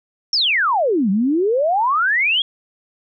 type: exponential two-way sweep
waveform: sine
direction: down then up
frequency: 5660 to 185 to 3352 Hz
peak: -14 dBFS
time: 0.33-2.42 s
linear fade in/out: 2 ms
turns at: 1.1 s
effects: none